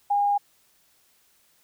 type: tone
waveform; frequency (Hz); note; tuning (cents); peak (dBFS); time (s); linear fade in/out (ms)
sine; 813; G#5; -37; -19; 0.1-0.38; 10
effects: white hiss -63 dBFS RMS until 1.63 s